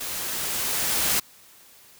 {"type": "noise with level ramp", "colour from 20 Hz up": "white", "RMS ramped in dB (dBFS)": [-32, -22], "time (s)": [0, 1.2], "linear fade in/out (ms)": 10, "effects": ["white hiss -52 dBFS RMS until 1.99 s"]}